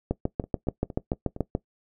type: two click trains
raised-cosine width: 2 ms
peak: -23 / -11 dBFS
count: 5 / 11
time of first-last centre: 0.44-1.364 / 0.11-1.551 s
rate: 4.33 / 6.94 Hz
effects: noise-tail reverb RT60 0.1 s tail -19 dB re dry